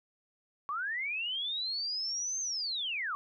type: linear two-way sweep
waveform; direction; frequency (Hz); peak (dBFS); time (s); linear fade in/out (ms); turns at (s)
sine; up then down; 1100 to 6380 to 1100; -32; 0.69-3.15; 0; 2.4
effects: none